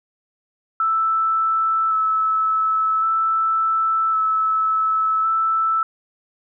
sine tone with vibrato, 1312 Hz, E6, 9 cents flat, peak -16 dBFS, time 0.8-5.83 s, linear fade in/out 2 ms, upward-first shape square, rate 0.45 Hz, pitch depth 11 cents each way, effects none

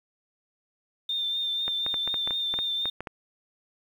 sine tone with vibrato, 3600 Hz, A7, 39 cents sharp, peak -26 dBFS, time 1.09-2.9 s, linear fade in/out 5 ms, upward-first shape triangle, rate 4.1 Hz, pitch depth 31 cents each way
clicks, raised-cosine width 0.5 ms, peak -19 dBFS, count 12, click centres 1.68 / 1.864 / 1.942 / 2.076 / 2.142 / 2.275 / 2.308 / 2.54 / 2.589 / 2.856 / 3.006 / 3.072 s
effects 9-bit

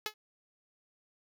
5% pulse tone with exponential decay, 426.4 Hz, G#4, 46 cents sharp, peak -18 dBFS, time 0.06-0.14 s, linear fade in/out 1 ms, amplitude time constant 17 ms, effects none

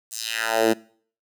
10% pulse tone with high-pass filter sweep, 112.6 Hz, A2, 40 cents sharp, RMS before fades -23 dBFS, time 0.11-0.74 s, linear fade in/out 20 ms, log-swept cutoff 8400 to 250 Hz, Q 2, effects noise-tail reverb RT60 0.5 s tail -22 dB re dry

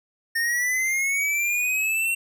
square linear sweep, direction up, 1820 to 2735 Hz, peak -22 dBFS, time 0.35-2.15 s, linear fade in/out 10 ms, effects none

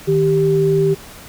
sine tone pair together, 155.56 / 391.6 Hz, D#3 / G4, 0 / -2 cents, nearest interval octave + major third, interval 1598 cents, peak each -17 / -13 dBFS, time 0.07-0.95 s, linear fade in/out 20 ms, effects pink hiss -38 dBFS RMS until 1.28 s

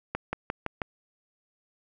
accelerating click train, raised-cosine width 0.5 ms, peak -14 dBFS, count 5, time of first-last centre 0.15-0.818 s, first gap 180 ms, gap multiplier 0.95, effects none

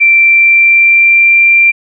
sine tone with pitch glide, 2349 to 2367 Hz, D7 to D7, 0 to +13 cents, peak -3 dBFS, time 0-1.72 s, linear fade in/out 20 ms, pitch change +13 cents, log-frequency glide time 0.18-1.43 s, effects none

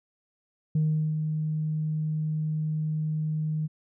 sine tone with ADSR envelope, 155 Hz, D#3, 6 cents flat, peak -19 dBFS, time 0.75-3.68 s, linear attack 5 ms, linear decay 390 ms, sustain -6 dB, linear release 27 ms, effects tanh soft clip ceiling -18 dBFS

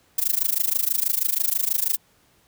violet noise with amplitude modulation, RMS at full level -19 dBFS, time 0.18-1.97 s, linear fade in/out 5 ms, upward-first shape sine, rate 26.2 Hz, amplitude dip 95%, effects pink hiss -60 dBFS RMS until 2.47 s + high-pass 60 Hz 12 dB/octave

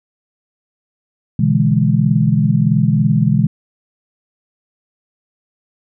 sine chord, E dominant seventh, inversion second, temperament equal, 123.47 / 146.83 / 164.81 / 207.7 Hz, B2 / D3 / E3 / G#3, 0 / 0 / 0 / 0 cents, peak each -16 dBFS, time 1.39-3.47 s, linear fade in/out 5 ms, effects none

